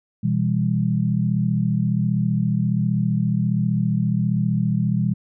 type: chord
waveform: sine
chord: E minor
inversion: second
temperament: equal with one note detuned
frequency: 123.47 / 164.81 / 199.77 Hz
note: B2 / E3 / G3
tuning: 0 / 0 / +33 cents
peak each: -22 dBFS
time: 0.23-5.14 s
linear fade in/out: 10 ms
effects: none